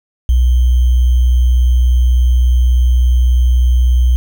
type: tone with sample-and-hold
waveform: sine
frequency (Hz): 61.74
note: B1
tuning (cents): 0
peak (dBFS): -7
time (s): 0.29-4.16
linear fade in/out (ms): 0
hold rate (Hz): 3150
effects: none